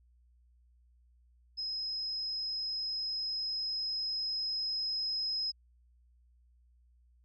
sine tone with level ramp, 5110 Hz, D#8, 45 cents sharp, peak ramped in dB -34 to -31 dBFS, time 1.57-5.52 s, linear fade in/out 20 ms, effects added 60 Hz sine -62 dBFS peak until 7.24 s

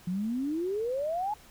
sine exponential sweep, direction up, 172.9 to 865 Hz, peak -28 dBFS, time 0.07-1.34 s, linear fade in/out 5 ms, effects pink hiss -55 dBFS RMS until 1.5 s

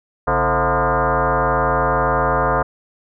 sine tone with frequency modulation, 250.1 Hz, B3, 22 cents sharp, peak -14 dBFS, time 0.27-2.63 s, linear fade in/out 10 ms, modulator 194 Hz, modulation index 6, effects none

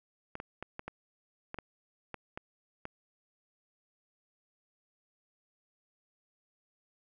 clicks, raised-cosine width 0.5 ms, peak -24 dBFS, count 10, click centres 0.354 / 0.401 / 0.626 / 0.794 / 0.88 / 1.544 / 1.587 / 2.143 / 2.375 / 2.854 s, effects none

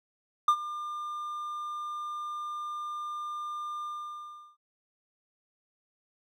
triangle tone with ADSR envelope, 1200 Hz, D6, 37 cents sharp, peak -15 dBFS, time 0.48-4.57 s, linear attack 4 ms, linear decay 71 ms, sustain -17 dB, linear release 730 ms, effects none

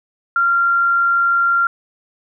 sine tone, 1383 Hz, F6, 17 cents flat, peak -12 dBFS, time 0.36-1.67 s, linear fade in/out 2 ms, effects none

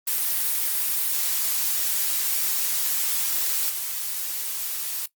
blue noise with level steps, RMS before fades -24 / -29 dBFS, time 0.07-5.06 s, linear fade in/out 5 ms, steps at 3.69 s, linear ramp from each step 10 ms, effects noise-tail reverb RT60 0.1 s tail -18 dB re dry + Opus 32 kbps

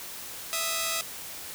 5% pulse tone pair together, 659.3 / 1244.6 Hz, E5 / D#6, 0 / 0 cents, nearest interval major seventh, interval 1100 cents, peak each -19 dBFS, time 0.53-1.01 s, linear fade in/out 0 ms, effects white hiss -40 dBFS RMS until 1.54 s

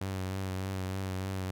sawtooth tone with vibrato, 94.8 Hz, F#2, 43 cents sharp, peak -29 dBFS, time 0.01-1.51 s, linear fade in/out 5 ms, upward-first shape triangle, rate 3.3 Hz, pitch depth 35 cents each way, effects none

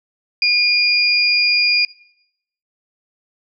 sine tone pair together, 2425 / 4850 Hz, D#7 / D#8, -45 / -45 cents, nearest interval octave, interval 1200 cents, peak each -15 dBFS, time 0.42-1.85 s, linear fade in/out 2 ms, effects noise-tail reverb RT60 0.8 s tail -22 dB re dry

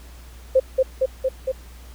sine tone with echo, 523.3 Hz, C5, in tune, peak -11 dBFS, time 0.55-0.6 s, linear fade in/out 10 ms, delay 230 ms, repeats 4, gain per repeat -2 dB, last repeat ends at 1.52 s, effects added 60 Hz sine -40 dBFS peak until 1.94 s + pink hiss -49 dBFS RMS until 1.94 s

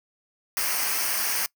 white noise with comb filter, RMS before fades -26 dBFS, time 0.57-1.46 s, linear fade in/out 0 ms, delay 0.27 ms, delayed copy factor -0.7, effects noise-tail reverb RT60 0.1 s tail -23 dB re dry

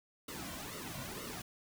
pink noise with flanger, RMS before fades -44 dBFS, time 0.28-1.42 s, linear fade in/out 5 ms, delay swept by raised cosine 1.2 to 2.4 ms, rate 2.1 Hz, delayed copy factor -0.8, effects none

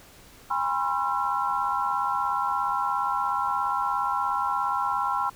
sine tone cluster, 814 / 991 / 1068 / 1353 Hz, G#5 / B5 / C6 / E6, -35 / +6 / +35 / +45 cents, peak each -29 dBFS, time 0.5-5.3 s, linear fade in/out 10 ms, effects pink hiss -51 dBFS RMS until 5.35 s

